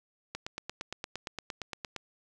click train, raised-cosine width 0.2 ms, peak -19 dBFS, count 15, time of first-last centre 0.35-1.963 s, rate 8.68 Hz, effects none

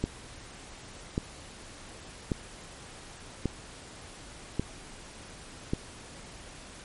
click train, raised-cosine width 3 ms, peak -14 dBFS, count 6, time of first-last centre 0.04-5.735 s, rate 0.878 Hz, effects pink hiss -47 dBFS RMS until 6.84 s + MP3 48 kbps

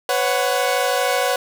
sawtooth chord, B suspended second, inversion none, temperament equal with one note detuned, 501.4 / 554.4 / 740 Hz, B4 / C#5 / F#5, +26 / 0 / 0 cents, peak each -18 dBFS, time 0.09-1.36 s, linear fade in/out 2 ms, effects none

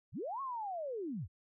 sine linear two-way sweep, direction up then down, 62.4 to 1116 to 62.4 Hz, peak -37 dBFS, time 0.12-1.28 s, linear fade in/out 50 ms, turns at 0.41 s, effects none

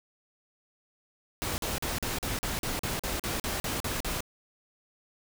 pink noise bursts, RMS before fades -32 dBFS, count 14, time 1.42-4.206 s, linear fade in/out 0 ms, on 160 ms, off 42 ms, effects none

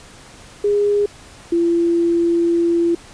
sine tone pair in turn, 410 / 339.8 Hz, G#4 / F4, -22 / -47 cents, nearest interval minor third, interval 325 cents, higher first, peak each -13 dBFS, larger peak neither, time 0.64-1.06 / 1.52-2.95 s, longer second, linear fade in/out 5 ms, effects pink hiss -42 dBFS RMS until 3.13 s + resampled to 22050 Hz

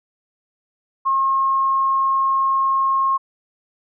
sine tone, 1077 Hz, C6, 50 cents sharp, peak -15 dBFS, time 1.05-3.18 s, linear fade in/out 20 ms, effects none

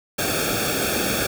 pink noise with comb filter, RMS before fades -23 dBFS, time 0.18-1.27 s, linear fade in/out 10 ms, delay 1 ms, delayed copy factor -0.95, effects none

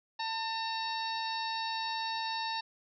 harmonic tone with a mistuned harmonic, 899 Hz, A5, 37 cents sharp, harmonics 1 / 2 / 3 / 4 / 5 / 6, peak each -35 / -42 / -44 / -41 / -41 / -45 dBFS, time 0.19-2.61 s, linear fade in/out 10 ms, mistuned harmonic 4, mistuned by +93 cents, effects none

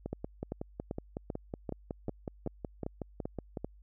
two click trains, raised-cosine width 2 ms, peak -22 / -23 dBFS, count 10 / 20, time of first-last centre 0.13-3.646 / 0.06-3.572 s, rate 2.56 / 5.41 Hz, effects added 50 Hz sine -54 dBFS peak until 3.82 s

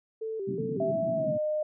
sine tone with vibrato, 415.3 Hz, G#4, in tune, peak -31 dBFS, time 0.21-0.92 s, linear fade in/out 10 ms, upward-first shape square, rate 2.7 Hz, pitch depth 110 cents each way
pink band-pass noise, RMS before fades -35 dBFS, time 0.47-1.38 s, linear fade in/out 10 ms, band 130 to 300 Hz, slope 48 dB/octave
sine tone with pitch glide, 658 to 610.4 Hz, E5 to D#5, -3 to -33 cents, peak -26 dBFS, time 0.8-1.63 s, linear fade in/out 5 ms, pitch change -130 cents, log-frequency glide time 1.15-1.33 s
effects none

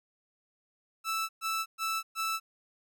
sawtooth tone bursts, 1318.5 Hz, E6, in tune, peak -26 dBFS, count 4, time 1.04-2.4 s, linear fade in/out 50 ms, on 250 ms, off 120 ms, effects none

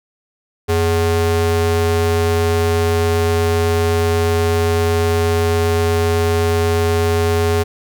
square ring-modulated tone, 163.8 Hz, E3, 11 cents flat, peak -11 dBFS, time 0.68-7.64 s, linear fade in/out 20 ms, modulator 253 Hz, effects none

